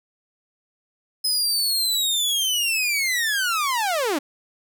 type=linear sweep; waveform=sawtooth; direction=down; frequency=5100 to 261.6 Hz; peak=-17 dBFS; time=1.24-4.19 s; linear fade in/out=10 ms; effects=none